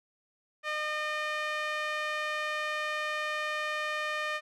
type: tone with band-pass filter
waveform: sawtooth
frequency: 608 Hz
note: D#5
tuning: 40 cents flat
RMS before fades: -33 dBFS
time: 0.63-4.41 s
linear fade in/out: 50 ms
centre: 1900 Hz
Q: 1.5
effects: none